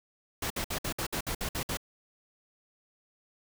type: noise bursts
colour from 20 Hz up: pink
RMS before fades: -33 dBFS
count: 10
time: 0.42-1.772 s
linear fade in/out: 5 ms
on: 83 ms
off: 58 ms
effects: none